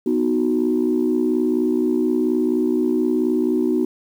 sine chord, B major, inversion none, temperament equal, 246.9 / 311.1 / 370 Hz, B3 / D#4 / F#4, 0 / 0 / 0 cents, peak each -20 dBFS, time 0.06-3.85 s, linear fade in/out 5 ms, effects tanh soft clip ceiling -9 dBFS + 8-bit

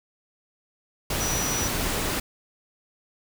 sine tone in noise, 5870 Hz, F#8, 15 cents flat, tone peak -28 dBFS, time 1.2-1.68 s, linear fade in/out 5 ms, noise pink, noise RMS -27 dBFS, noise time 1.1-2.2 s, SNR -4 dB, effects none

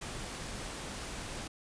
pink noise, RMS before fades -41 dBFS, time 0.01-1.48 s, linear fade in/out 10 ms, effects resampled to 22050 Hz

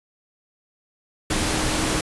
sine tone in noise, 311.8 Hz, D#4, 4 cents sharp, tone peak -29 dBFS, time 1.3-2.01 s, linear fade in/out 5 ms, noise pink, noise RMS -23 dBFS, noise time 1.3-2.01 s, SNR -9 dB, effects resampled to 24000 Hz

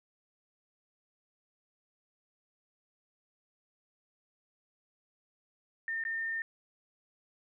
sine tone with dropouts, 1814 Hz, A#6, 48 cents flat, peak -32 dBFS, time 5.88-6.42 s, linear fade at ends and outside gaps 1 ms, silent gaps 6.038-6.051 s, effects none

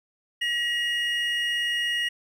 triangle tone pair together, 1911 / 2868 Hz, A#6 / F7, +43 / +45 cents, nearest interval perfect fifth, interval 702 cents, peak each -25 dBFS, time 0.41-2.09 s, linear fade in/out 10 ms, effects none

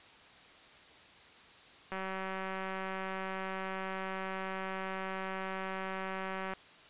click train, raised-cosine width 0.5 ms, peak -24 dBFS, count 878, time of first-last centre 1.92-6.536 s, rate 190 Hz, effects white hiss -56 dBFS RMS until 6.89 s + resampled to 8000 Hz

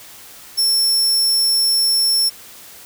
sawtooth tone, 5400 Hz, E8, 41 cents sharp, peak -11 dBFS, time 0.57-2.3 s, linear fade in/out 20 ms, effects white hiss -40 dBFS RMS until 2.85 s

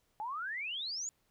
sine exponential sweep, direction up, 823 to 7100 Hz, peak -36 dBFS, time 0.2-1.09 s, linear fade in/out 0 ms, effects pink hiss -75 dBFS RMS until 1.3 s

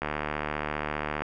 click train, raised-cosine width 0.5 ms, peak -14 dBFS, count 91, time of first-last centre 0.02-1.22 s, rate 75 Hz, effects none

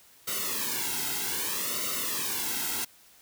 white noise with flanger, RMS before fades -31 dBFS, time 0.27-2.85 s, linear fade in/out 10 ms, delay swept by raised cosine 1.2 to 1.72 ms, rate 0.63 Hz, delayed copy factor -0.85, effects white hiss -57 dBFS RMS until 3.21 s

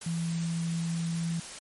sine tone in noise, 167 Hz, E3, 23 cents sharp, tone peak -28 dBFS, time 0.06-1.4 s, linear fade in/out 5 ms, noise white, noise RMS -42 dBFS, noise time 0.01-1.59 s, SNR +11 dB, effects MP3 48 kbps

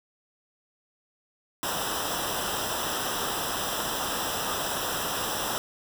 pink noise with comb filter, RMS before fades -30 dBFS, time 1.63-5.58 s, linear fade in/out 0 ms, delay 0.45 ms, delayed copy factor -0.85, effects none

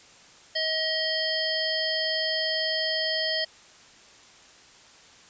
harmonic tone, 634 Hz, D#5, 32 cents sharp, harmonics 1 / 3 / 5 / 7 / 8, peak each -31 / -31 / -31 / -31 / -31 dBFS, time 0.55-3.45 s, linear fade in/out 10 ms, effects white hiss -52 dBFS RMS until 5.29 s + resampled to 16000 Hz

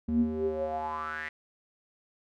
square tone with band-pass filter sweep, 77.78 Hz, D#2, in tune, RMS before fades -31 dBFS, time 0.08-1.29 s, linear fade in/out 5 ms, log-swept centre 190 to 2000 Hz, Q 7.8, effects none

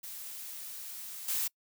blue noise with level steps, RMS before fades -43 / -32 dBFS, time 0.03-1.48 s, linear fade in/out 10 ms, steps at 1.28 s, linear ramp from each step 5 ms, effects noise-tail reverb RT60 0.1 s tail -26 dB re dry

